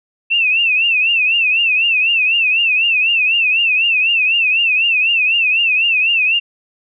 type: tone with vibrato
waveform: sine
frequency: 2637 Hz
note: E7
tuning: in tune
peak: -11 dBFS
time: 0.3-6.4 s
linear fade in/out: 20 ms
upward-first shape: triangle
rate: 4 Hz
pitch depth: 140 cents each way
effects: none